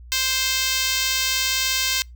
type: tone with high-pass filter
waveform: 5% pulse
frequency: 523.3 Hz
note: C5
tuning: in tune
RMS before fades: -22 dBFS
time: 0.12-2.02 s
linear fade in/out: 0 ms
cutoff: 1800 Hz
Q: 0.62
effects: noise-tail reverb RT60 0.2 s tail -26 dB re dry + added 60 Hz sine -39 dBFS peak until 2.15 s